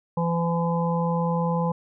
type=harmonic tone; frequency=169.1 Hz; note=E3; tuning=44 cents sharp; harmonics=1 / 3 / 5 / 6; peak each=-23 / -28 / -30 / -31 dBFS; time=0.17-1.72 s; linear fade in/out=5 ms; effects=none